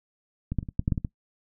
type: clicks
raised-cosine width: 5 ms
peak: -17 / -12 / -24 / -23 / -11 / -11 / -11 / -16 / -16 dBFS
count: 9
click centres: 0.52 / 0.587 / 0.629 / 0.688 / 0.794 / 0.879 / 0.922 / 0.978 / 1.048 s
effects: noise-tail reverb RT60 0.1 s tail -20 dB re dry